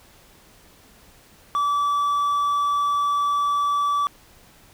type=tone; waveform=triangle; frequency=1154 Hz; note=D6; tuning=31 cents flat; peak=-17 dBFS; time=1.55-4.07 s; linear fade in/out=0 ms; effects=pink hiss -52 dBFS RMS until 4.73 s